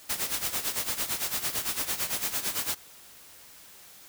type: noise with tremolo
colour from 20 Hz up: white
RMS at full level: -28 dBFS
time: 0.09-2.75 s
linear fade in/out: 10 ms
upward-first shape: sine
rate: 8.9 Hz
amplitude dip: 75%
effects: white hiss -51 dBFS RMS until 4.08 s